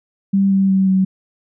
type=tone with pitch steps; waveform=sine; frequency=196 / 193.75 / 191.52 / 189.32 Hz; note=G3 / G3 / G3 / F#3; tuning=0 / -20 / -40 / +40 cents; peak=-11 dBFS; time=0.33-1.05 s; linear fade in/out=10 ms; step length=180 ms; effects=none